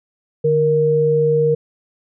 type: tone pair together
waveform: sine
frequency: 150 / 467.8 Hz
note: D3 / A#4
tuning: +37 / +6 cents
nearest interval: octave + minor sixth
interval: 1969 cents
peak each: -19 / -13 dBFS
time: 0.44-1.55 s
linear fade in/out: 10 ms
effects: none